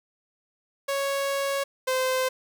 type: tone pair in turn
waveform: sawtooth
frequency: 554 / 516.7 Hz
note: C#5 / C5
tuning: -1 / -22 cents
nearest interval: minor second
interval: 121 cents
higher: first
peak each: -21 / -19 dBFS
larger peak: second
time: 0.88-1.64 / 1.87-2.29 s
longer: first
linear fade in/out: 10 ms
effects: none